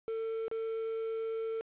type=tone with dropouts; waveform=triangle; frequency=448.5 Hz; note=A4; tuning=33 cents sharp; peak=-31 dBFS; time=0.08-1.61 s; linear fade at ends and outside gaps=0 ms; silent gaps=0.481-0.514 s; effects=resampled to 8000 Hz + 10-bit